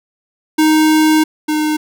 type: tone pair in turn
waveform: square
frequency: 311.3 / 306.1 Hz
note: D#4 / D#4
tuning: +1 / -28 cents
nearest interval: unison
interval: 29 cents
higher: first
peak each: -9 / -14 dBFS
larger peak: first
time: 0.58-1.24 / 1.48-1.77 s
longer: first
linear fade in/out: 10 ms
effects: none